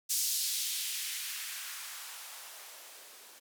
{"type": "noise with band-pass filter sweep", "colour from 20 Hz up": "violet", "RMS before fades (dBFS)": -38, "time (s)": [0.09, 3.4], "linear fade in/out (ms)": 20, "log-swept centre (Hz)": [5600, 340], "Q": 1.2, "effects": []}